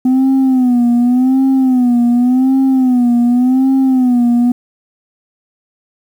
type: tone with vibrato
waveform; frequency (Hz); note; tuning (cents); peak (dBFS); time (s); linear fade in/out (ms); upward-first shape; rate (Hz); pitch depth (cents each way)
sine; 252.6; B3; +39; -5; 0.05-4.52; 5; sine; 0.88; 97
effects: tanh soft clip ceiling -7 dBFS + 7-bit